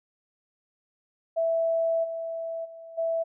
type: tone with level steps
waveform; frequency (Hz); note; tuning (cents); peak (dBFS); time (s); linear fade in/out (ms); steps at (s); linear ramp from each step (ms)
sine; 659.3; E5; 0; -22 / -30 / -41 / -24; 1.36-3.24; 20; 2.03 / 2.64 / 2.97; 20
effects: none